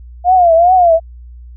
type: tone with vibrato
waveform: sine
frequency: 698.5 Hz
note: F5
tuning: in tune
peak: -5 dBFS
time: 0.24-1 s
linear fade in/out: 50 ms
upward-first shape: triangle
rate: 2.5 Hz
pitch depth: 140 cents each way
effects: added 60 Hz sine -31 dBFS peak until 1.56 s